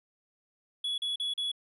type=tone bursts; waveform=triangle; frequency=3384 Hz; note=G#7; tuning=32 cents sharp; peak=-28 dBFS; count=4; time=0.84-1.517 s; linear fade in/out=5 ms; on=140 ms; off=39 ms; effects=resampled to 32000 Hz